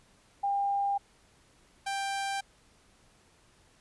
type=tone pair in turn; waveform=sine / sawtooth; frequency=800 / 788.1 Hz; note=G5 / G5; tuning=+35 / +9 cents; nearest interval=unison; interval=26 cents; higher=first; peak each=-26 / -27 dBFS; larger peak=first; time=0.43-0.98 / 1.86-2.41 s; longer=neither; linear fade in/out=10 ms; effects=pink hiss -63 dBFS RMS until 3.8 s + resampled to 24000 Hz